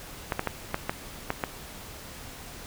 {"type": "clicks", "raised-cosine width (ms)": 0.5, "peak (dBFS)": -11, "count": 7, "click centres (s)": [0.322, 0.394, 0.473, 0.744, 0.895, 1.304, 1.438], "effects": ["pink hiss -43 dBFS RMS until 2.66 s"]}